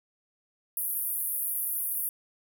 white band-pass noise, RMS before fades -31 dBFS, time 0.77-2.09 s, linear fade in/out 0 ms, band 9900 to 16000 Hz, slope 96 dB/octave, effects none

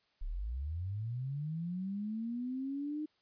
sine linear sweep, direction up, 30.02 to 308.6 Hz, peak -35 dBFS, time 0.21-3.06 s, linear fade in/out 10 ms, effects white hiss -74 dBFS RMS until 3.21 s + resampled to 11025 Hz

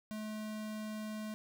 square tone, 214.9 Hz, A3, 41 cents flat, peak -40 dBFS, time 0.11-1.34 s, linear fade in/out 0 ms, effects none

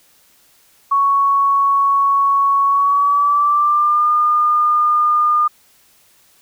sine tone with pitch glide, 1112 to 1212.6 Hz, C#6 to D#6, +5 to -45 cents, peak -11 dBFS, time 0.91-5.48 s, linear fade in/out 10 ms, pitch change +150 cents, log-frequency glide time 2.67-4.1 s, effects white hiss -53 dBFS RMS until 6.41 s

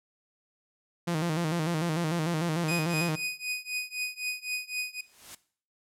sawtooth tone with vibrato, 163.8 Hz, E3, 11 cents flat, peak -23 dBFS, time 1.07-3.16 s, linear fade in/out 10 ms, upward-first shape square, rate 6.7 Hz, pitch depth 88 cents each way
sawtooth tone with tremolo, 2489 Hz, D#7, in tune, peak -24 dBFS, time 2.68-5.01 s, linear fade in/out 5 ms, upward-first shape triangle, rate 3.9 Hz, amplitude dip 95%
white noise with exponential growth, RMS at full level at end -41 dBFS, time 4.89-5.35 s, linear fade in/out 5 ms, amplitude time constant 100 ms
effects noise-tail reverb RT60 0.5 s tail -18 dB re dry + low-pass 12000 Hz 12 dB/octave

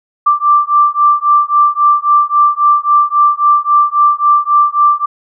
sine beating tone pair, 1174.7 / 1178.4 Hz, D6 / D6, 0 / +6 cents, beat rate 3.7 Hz, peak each -10 dBFS, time 0.26-5.06 s, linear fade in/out 10 ms, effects none

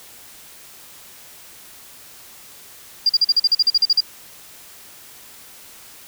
sine tone bursts, 4797 Hz, D8, 36 cents sharp, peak -11 dBFS, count 13, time 3.06-4.006 s, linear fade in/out 5 ms, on 34 ms, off 42 ms, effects white hiss -43 dBFS RMS until 6.07 s

